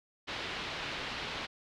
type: low-pass noise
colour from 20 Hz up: white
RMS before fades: -39 dBFS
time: 0.27-1.47 s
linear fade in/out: 20 ms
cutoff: 3800 Hz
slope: 24 dB/octave
effects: none